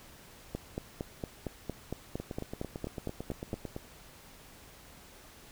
two click trains, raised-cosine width 2 ms, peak -21 / -24 dBFS, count 14 / 15, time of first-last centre 0.55-3.532 / 2.2-3.764 s, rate 4.36 / 8.95 Hz, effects pink hiss -54 dBFS RMS until 5.51 s

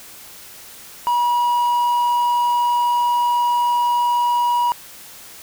triangle tone with quantisation, 964 Hz, B5, 42 cents flat, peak -13 dBFS, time 1.07-4.72 s, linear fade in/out 0 ms, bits 7, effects white hiss -40 dBFS RMS until 5.42 s

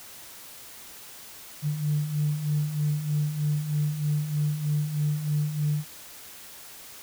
sine beating tone pair, 146.83 / 150.03 Hz, D3 / D3, 0 / +37 cents, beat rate 3.2 Hz, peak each -30 / -24 dBFS, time 1.62-5.85 s, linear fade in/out 50 ms, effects tanh soft clip ceiling -17 dBFS + white hiss -45 dBFS RMS until 7.02 s

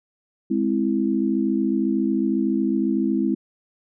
sine chord, Ab augmented, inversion none, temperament equal, 207.7 / 261.6 / 329.6 Hz, Ab3 / C4 / E4, 0 / 0 / 0 cents, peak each -23 dBFS, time 0.5-3.35 s, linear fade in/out 10 ms, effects none

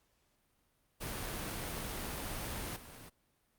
pink noise with level steps, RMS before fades -40 / -51 dBFS, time 1-3.1 s, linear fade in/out 20 ms, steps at 2.76 s, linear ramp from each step 5 ms, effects pink hiss -75 dBFS RMS until 3.58 s + Opus 48 kbps

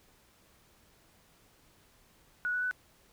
sine tone with pitch steps, 1465 / 1479.5 / 1494.1 Hz, F#6 / F#6 / F#6, -18 / -1 / +16 cents, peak -29 dBFS, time 2.45-2.711 s, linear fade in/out 0 ms, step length 87 ms, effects pink hiss -64 dBFS RMS until 3.12 s

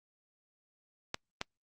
clicks, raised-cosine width 0.2 ms, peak -16 dBFS, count 2, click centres 1.144 / 1.414 s, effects noise-tail reverb RT60 0.1 s tail -26 dB re dry + Opus 48 kbps

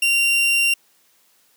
40% pulse tone, 2765 Hz, F7, 18 cents flat, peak -14 dBFS, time 0.02-0.74 s, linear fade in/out 5 ms, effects white hiss -59 dBFS RMS until 1.56 s + high-pass 150 Hz 12 dB/octave

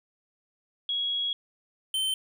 sine / square tone pair in turn, 3322 / 3094 Hz, G#7 / G7, 0 / -23 cents, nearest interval minor second, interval 123 cents, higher first, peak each -26 dBFS, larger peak neither, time 0.89-1.33 / 1.94-2.14 s, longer first, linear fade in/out 2 ms, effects none

